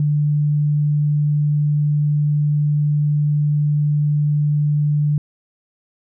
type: tone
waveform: sine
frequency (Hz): 148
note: D3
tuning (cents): +14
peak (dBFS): -14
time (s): 0-5.18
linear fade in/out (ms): 2
effects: none